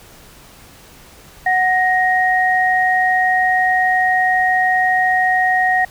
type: tone pair together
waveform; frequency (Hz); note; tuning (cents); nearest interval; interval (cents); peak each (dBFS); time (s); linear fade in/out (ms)
sine; 740 / 1872.8; F#5 / A#6; 0 / +8; octave + major third; 1608; -15; 1.46-5.85; 5
effects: pink hiss -43 dBFS RMS until 5.9 s